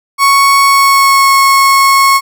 35% pulse tone with pitch glide, 1108.7 to 1094.7 Hz, C#6 to C#6, 0 to -22 cents, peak -3 dBFS, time 0.18-2.21 s, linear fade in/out 50 ms, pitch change -22 cents, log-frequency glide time 0.64-1.34 s, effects none

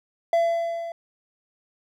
triangle tone with level ramp, 674 Hz, E5, 38 cents sharp, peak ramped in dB -14 to -29 dBFS, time 0.33-0.92 s, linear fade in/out 2 ms, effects none

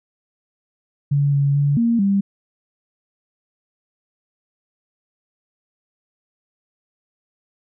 sine tone with pitch steps, 142.4 / 140.8 / 143 / 232.8 / 197.9 Hz, C#3 / C#3 / D3 / A#3 / G3, +47 / +27 / -46 / -2 / +17 cents, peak -14 dBFS, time 1.11-2.21 s, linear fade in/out 10 ms, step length 220 ms, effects none

